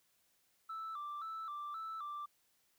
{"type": "tone with vibrato", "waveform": "sine", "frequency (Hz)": 1244.5, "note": "D#6", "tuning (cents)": 0, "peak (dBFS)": -39, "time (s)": [0.69, 2.26], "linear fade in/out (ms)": 10, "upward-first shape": "square", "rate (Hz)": 1.9, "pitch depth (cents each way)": 98, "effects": ["tanh soft clip ceiling -39 dBFS", "white hiss -75 dBFS RMS until 2.78 s"]}